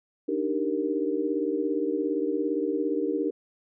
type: chord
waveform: sine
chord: Eb major seventh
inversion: third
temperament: equal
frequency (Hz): 293.7 / 311.1 / 392 / 466.2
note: D4 / Eb4 / G4 / Bb4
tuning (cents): 0 / 0 / 0 / 0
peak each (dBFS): -30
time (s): 0.28-3.31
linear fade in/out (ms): 10
effects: none